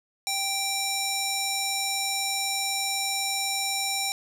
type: tone with band-pass filter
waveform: square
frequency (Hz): 784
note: G5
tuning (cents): 0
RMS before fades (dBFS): -28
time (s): 0.27-4.12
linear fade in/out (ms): 0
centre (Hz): 6900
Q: 0.93
effects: none